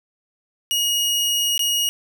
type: tone with dropouts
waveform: sawtooth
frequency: 2881 Hz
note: F#7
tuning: 47 cents flat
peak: -15 dBFS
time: 0.71-1.89 s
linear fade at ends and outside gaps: 0 ms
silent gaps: 1.578-1.593 s
effects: none